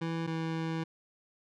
25% pulse tone pair in turn, 164.81 / 162.63 Hz, E3 / E3, 0 / -23 cents, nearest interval unison, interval 23 cents, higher first, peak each -28 dBFS, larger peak neither, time 0.01-0.27 / 0.27-0.84 s, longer second, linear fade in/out 10 ms, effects low-pass 4000 Hz 12 dB/octave

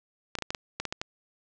clicks, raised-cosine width 0.2 ms, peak -14 dBFS, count 9, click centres 0.353 / 0.387 / 0.423 / 0.505 / 0.548 / 0.8 / 0.853 / 0.925 / 1.015 s, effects resampled to 16000 Hz + 7-bit

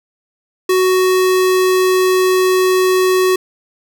square tone, 371.4 Hz, F#4, 7 cents sharp, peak -11 dBFS, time 0.69-3.36 s, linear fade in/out 5 ms, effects none

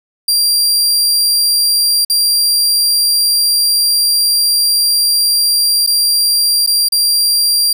sawtooth tone with dropouts, 4749 Hz, D8, 18 cents sharp, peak -7 dBFS, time 0.28-7.73 s, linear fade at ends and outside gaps 5 ms, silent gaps 2.049-2.098 / 5.865-5.873 / 6.664-6.673 / 6.887-6.921 s, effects none

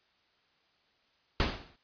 pink noise with exponential decay, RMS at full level -25 dBFS, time 1.4-1.76 s, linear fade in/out 0 ms, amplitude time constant 78 ms, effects white hiss -70 dBFS RMS until 1.83 s + resampled to 11025 Hz

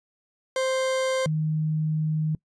40% pulse / sine tone pair in turn, 523.3 / 155.58 Hz, C5 / D#3, 0 / 0 cents, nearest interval octave + major sixth, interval 2100 cents, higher first, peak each -22 dBFS, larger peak neither, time 0.56-1.26 / 1.26-2.35 s, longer second, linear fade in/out 2 ms, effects noise-tail reverb RT60 0.1 s tail -23 dB re dry + resampled to 22050 Hz

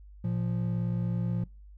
triangle tone pair together, 116.03 / 174.61 Hz, A#2 / F3, -8 / 0 cents, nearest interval perfect fifth, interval 708 cents, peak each -28 dBFS, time 0.24-1.44 s, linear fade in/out 5 ms, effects noise-tail reverb RT60 0.3 s tail -24 dB re dry + added 50 Hz sine -47 dBFS peak until 1.77 s

